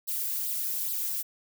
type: noise with flanger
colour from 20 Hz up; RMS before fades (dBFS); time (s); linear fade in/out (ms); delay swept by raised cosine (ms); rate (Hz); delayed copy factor
violet; -31; 0.07-1.23; 20; 0.22 to 2.02; 2.4; +0.7
effects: none